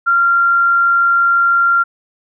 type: tone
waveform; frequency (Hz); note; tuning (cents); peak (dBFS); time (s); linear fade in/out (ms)
sine; 1383; F6; -17; -9; 0.06-1.84; 20
effects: none